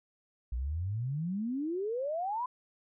sine exponential sweep, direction up, 56.8 to 1026 Hz, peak -31 dBFS, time 0.52-2.46 s, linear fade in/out 5 ms, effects none

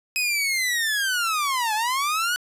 sawtooth linear two-way sweep, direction down then up, 2540 to 836 to 1491 Hz, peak -18 dBFS, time 0.16-2.36 s, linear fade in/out 0 ms, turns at 1.74 s, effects resampled to 32000 Hz + 10-bit

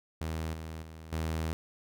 sawtooth tone with level steps, 80 Hz, D#2, 49 cents sharp, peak -29 / -35 / -41 / -27 dBFS, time 0.21-1.53 s, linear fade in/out 0 ms, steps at 0.53 / 0.82 / 1.12 s, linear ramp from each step 10 ms, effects none

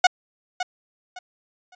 sawtooth tone with echo, 731 Hz, F#5, 21 cents flat, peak -7 dBFS, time 0.04-0.07 s, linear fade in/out 5 ms, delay 560 ms, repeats 3, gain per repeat -12 dB, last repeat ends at 1.75 s, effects resampled to 16000 Hz

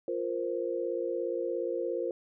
sine chord, F suspended fourth, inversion none, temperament equal, 349.2 / 466.2 / 523.3 Hz, F4 / Bb4 / C5, 0 / 0 / 0 cents, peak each -34 dBFS, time 0.08-2.11 s, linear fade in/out 2 ms, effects none

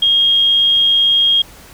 sine tone, 3251 Hz, G#7, 38 cents flat, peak -9 dBFS, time 0.02-1.42 s, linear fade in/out 5 ms, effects pink hiss -40 dBFS RMS until 1.73 s

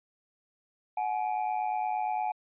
triangle ring-modulated tone, 793 Hz, G5, 20 cents sharp, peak -23 dBFS, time 0.97-2.32 s, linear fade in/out 5 ms, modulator 54.3 Hz, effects resampled to 8000 Hz

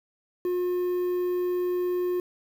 triangle tone with quantisation, 358.3 Hz, F4, 44 cents sharp, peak -22 dBFS, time 0.45-2.2 s, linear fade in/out 2 ms, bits 8, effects none

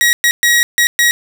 sawtooth tone bursts at uneven times, 1903 Hz, A#6, 35 cents sharp, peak -5 dBFS, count 5, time 0.01-0.13 / 0.24-0.31 / 0.43-0.63 / 0.78-0.87 / 0.99-1.11 s, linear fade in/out 0 ms, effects none

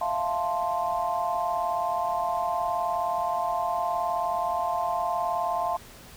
sine chord, F major seventh, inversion third, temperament equal, 659.3 / 698.5 / 880 / 1046.5 Hz, E5 / F5 / A5 / C6, 0 / 0 / 0 / 0 cents, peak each -33 / -28 / -31 / -30 dBFS, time 0.01-5.77 s, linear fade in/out 5 ms, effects pink hiss -48 dBFS RMS until 6.16 s

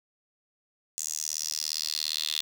10% pulse tone with high-pass filter sweep, 77.3 Hz, D#2, 11 cents flat, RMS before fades -32 dBFS, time 0.98-2.41 s, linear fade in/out 0 ms, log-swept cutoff 6900 to 3600 Hz, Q 4.7, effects none

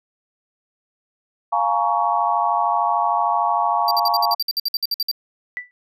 sine chord, Bb minor seventh, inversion second, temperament just, 699.2 / 839.1 / 932.3 / 1118.8 Hz, F5 / Ab5 / Bb5 / Db6, +2 / +18 / 0 / +16 cents, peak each -22 dBFS, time 1.52-4.35 s, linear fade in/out 10 ms
square tone bursts, 4699 Hz, D8, in tune, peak -19 dBFS, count 15, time 3.88-5.114 s, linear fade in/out 2 ms, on 30 ms, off 56 ms
sine tone with exponential decay, 1975.5 Hz, B6, in tune, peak -21 dBFS, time 5.57-5.71 s, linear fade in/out 0 ms, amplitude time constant 30 ms
effects none

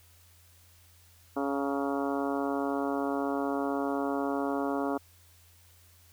harmonic tone with a mistuned harmonic, 139.7 Hz, C#3, 14 cents sharp, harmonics 2 / 3 / 4 / 5 / 6 / 7 / 8 / 9 / 10, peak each -31 / -35 / -37 / -36 / -41 / -41 / -40 / -44 / -44 dBFS, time 1.36-4.98 s, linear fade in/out 10 ms, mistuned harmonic 7, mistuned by -57 cents, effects added 86 Hz sine -59 dBFS peak until 6.12 s + white hiss -61 dBFS RMS until 6.12 s

